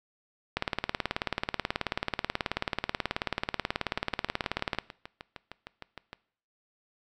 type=two click trains; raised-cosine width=0.3 ms; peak=-11 / -24 dBFS; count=79 / 15; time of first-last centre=0.57-4.786 / 3.98-6.131 s; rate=18.5 / 6.51 Hz; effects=noise-tail reverb RT60 0.6 s tail -21 dB re dry